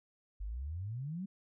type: exponential sweep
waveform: sine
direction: up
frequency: 46.25 to 200.9 Hz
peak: -37 dBFS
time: 0.4-1.26 s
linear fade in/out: 10 ms
effects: none